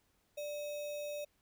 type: tone with sample-and-hold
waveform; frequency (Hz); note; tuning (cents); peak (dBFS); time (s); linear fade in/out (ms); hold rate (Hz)
sine; 589; D5; +5; -38; 0.37-1.25; 10; 3150
effects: pink hiss -75 dBFS RMS until 1.41 s